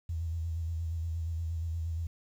sine tone with vibrato, 82.41 Hz, E2, in tune, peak -31 dBFS, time 0.09-2.07 s, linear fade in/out 5 ms, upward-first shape square, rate 8.5 Hz, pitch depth 37 cents each way, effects 10-bit

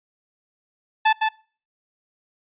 sawtooth tone with echo, 874 Hz, A5, 12 cents flat, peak -10 dBFS, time 1.05-1.13 s, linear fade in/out 10 ms, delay 160 ms, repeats 1, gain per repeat -4 dB, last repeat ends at 1.29 s, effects noise-tail reverb RT60 0.4 s tail -22 dB re dry + resampled to 8000 Hz

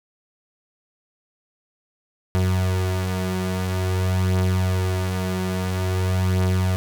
35% pulse beating tone pair, 92.3 / 92.79 Hz, F#2 / F#2, -4 / +5 cents, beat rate 0.49 Hz, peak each -25 / -19 dBFS, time 2.35-6.76 s, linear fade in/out 0 ms, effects none

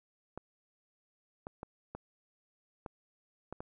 clicks, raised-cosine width 1 ms, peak -27 dBFS, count 7, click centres 0.376 / 1.469 / 1.631 / 1.95 / 2.862 / 3.526 / 3.605 s, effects none

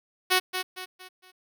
5% pulse tone with echo, 370 Hz, F#4, in tune, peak -8 dBFS, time 0.3-0.4 s, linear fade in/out 20 ms, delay 230 ms, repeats 4, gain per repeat -8 dB, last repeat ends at 1.32 s, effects none

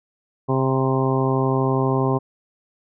harmonic tone with a mistuned harmonic, 132.5 Hz, C3, 22 cents sharp, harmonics 1 / 2 / 3 / 4 / 5 / 6 / 7 / 8, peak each -21 / -24 / -23 / -29 / -30 / -30 / -30 / -28 dBFS, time 0.48-2.19 s, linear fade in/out 20 ms, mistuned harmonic 8, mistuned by -26 cents, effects none

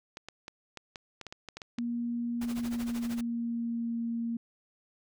clicks, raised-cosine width 0.2 ms, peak -24 dBFS, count 12, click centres 0.171 / 0.286 / 0.481 / 0.773 / 0.958 / 1.213 / 1.267 / 1.325 / 1.487 / 1.57 / 1.618 / 1.786 s
sine tone with pitch glide, 237.2 to 232.2 Hz, A#3 to A#3, +30 to -7 cents, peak -30 dBFS, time 1.78-4.37 s, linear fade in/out 5 ms, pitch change -37 cents, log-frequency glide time 2.5-4 s
pink noise with tremolo, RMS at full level -42 dBFS, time 2.41-3.21 s, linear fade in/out 5 ms, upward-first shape sine, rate 13 Hz, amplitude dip 85%
effects none

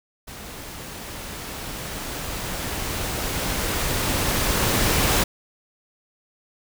pink noise with level ramp, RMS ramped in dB -38 to -19 dBFS, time 0.27-5.24 s, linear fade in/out 10 ms, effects none

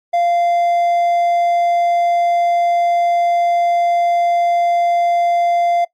triangle tone, 693 Hz, F5, 14 cents flat, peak -10 dBFS, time 0.13-5.85 s, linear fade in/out 10 ms, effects noise-tail reverb RT60 0.1 s tail -20 dB re dry + MP3 64 kbps

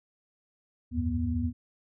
sine tone cluster, 78.3 / 91 / 102.4 / 242.8 Hz, D#2 / F#2 / G#2 / B3, +11 / -28 / -24 / -29 cents, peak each -31 / -33 / -36 / -30 dBFS, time 0.91-1.53 s, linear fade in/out 50 ms, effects none

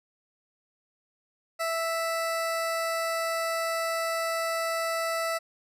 20% pulse tone, 659.3 Hz, E5, in tune, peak -22 dBFS, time 1.59-5.39 s, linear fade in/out 20 ms, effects resampled to 32000 Hz

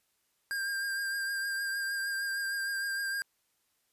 square tone with vibrato, 1600 Hz, G6, 35 cents sharp, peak -32 dBFS, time 0.51-3.22 s, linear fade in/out 0 ms, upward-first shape triangle, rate 6.5 Hz, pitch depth 28 cents each way, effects white hiss -75 dBFS RMS until 3.92 s + resampled to 32000 Hz

